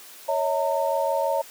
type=tone cluster; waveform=sine; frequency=557 / 643 / 912 Hz; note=C#5 / E5 / A#5; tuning=+8 / -43 / -38 cents; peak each=-24 / -26 / -26 dBFS; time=0.28-1.42 s; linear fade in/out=10 ms; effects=white hiss -45 dBFS RMS until 1.5 s + high-pass 300 Hz 12 dB/octave